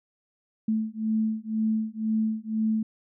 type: beating tone pair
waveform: sine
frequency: 218.2 / 220.2 Hz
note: A3 / A3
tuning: -14 / +2 cents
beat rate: 2 Hz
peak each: -27 dBFS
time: 0.68-2.83 s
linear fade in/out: 5 ms
effects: none